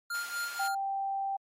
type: tone with tremolo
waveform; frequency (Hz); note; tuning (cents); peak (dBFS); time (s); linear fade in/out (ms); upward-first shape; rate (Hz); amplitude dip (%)
square; 1400; F6; +4; -32; 0.1-0.75; 5; sine; 4.1; 65
type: high-pass noise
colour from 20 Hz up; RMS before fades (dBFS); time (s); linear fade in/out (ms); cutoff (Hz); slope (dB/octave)
pink; -46; 0.14-0.68; 5; 1100; 12
type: tone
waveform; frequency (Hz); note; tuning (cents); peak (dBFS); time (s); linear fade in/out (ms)
sine; 784; G5; 0; -30; 0.59-1.37; 10
effects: AAC 48 kbps